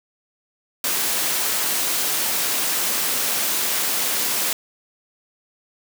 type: high-pass noise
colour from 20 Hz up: white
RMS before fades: -22 dBFS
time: 0.84-4.53 s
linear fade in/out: 2 ms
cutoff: 190 Hz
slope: 12 dB/octave
effects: none